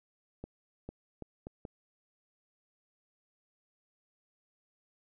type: accelerating click train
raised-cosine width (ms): 2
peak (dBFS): -28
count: 5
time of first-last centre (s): 0.44-1.652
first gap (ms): 450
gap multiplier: 0.74
effects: none